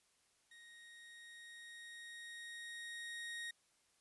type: tone with level ramp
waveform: 30% pulse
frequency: 1871 Hz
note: A#6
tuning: 6 cents sharp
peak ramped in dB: -55 to -40 dBFS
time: 0.51-3.51 s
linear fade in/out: 5 ms
effects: white hiss -75 dBFS RMS until 4 s + resampled to 24000 Hz